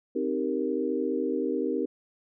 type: chord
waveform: sine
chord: C minor seventh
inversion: none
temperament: equal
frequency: 261.6 / 311.1 / 392 / 466.2 Hz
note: C4 / Eb4 / G4 / Bb4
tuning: 0 / 0 / 0 / 0 cents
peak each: -31 dBFS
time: 0.15-1.86 s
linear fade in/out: 10 ms
effects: none